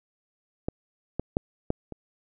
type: clicks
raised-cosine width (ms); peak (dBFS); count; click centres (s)
2; -14 / -14 / -10 / -11 / -24; 5; 0.685 / 1.196 / 1.369 / 1.704 / 1.923
effects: none